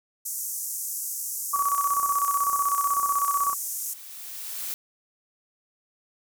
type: band-pass noise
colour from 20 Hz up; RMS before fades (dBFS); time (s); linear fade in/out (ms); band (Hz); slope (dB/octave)
white; -32; 0.25-3.94; 10; 6000 to 15000; 48
type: tone with tremolo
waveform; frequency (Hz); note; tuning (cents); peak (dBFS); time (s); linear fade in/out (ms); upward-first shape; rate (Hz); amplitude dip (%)
sine; 1137; C#6; +44; -20; 1.53-3.54; 10; square; 16; 55
type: noise with exponential growth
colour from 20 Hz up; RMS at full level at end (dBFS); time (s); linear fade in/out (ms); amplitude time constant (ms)
blue; -31; 2.3-4.74; 0; 530
effects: none